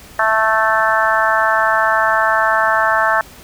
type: harmonic tone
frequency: 220 Hz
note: A3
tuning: in tune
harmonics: 3 / 4 / 5 / 6 / 7 / 8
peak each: -19 / -19 / -19 / -19 / -19 / -19 dBFS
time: 0.19-3.21 s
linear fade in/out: 2 ms
effects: pink hiss -40 dBFS RMS until 3.43 s